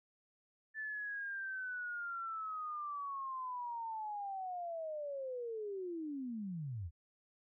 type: linear sweep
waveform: sine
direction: down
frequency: 1760 to 73.42 Hz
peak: -39 dBFS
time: 0.74-6.91 s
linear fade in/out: 50 ms
effects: none